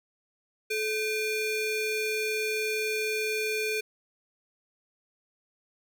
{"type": "ring-modulated tone", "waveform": "square", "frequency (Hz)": 987.8, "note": "B5", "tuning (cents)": 0, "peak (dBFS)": -25, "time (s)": [0.7, 3.81], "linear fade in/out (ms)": 10, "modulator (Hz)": 1420, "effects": []}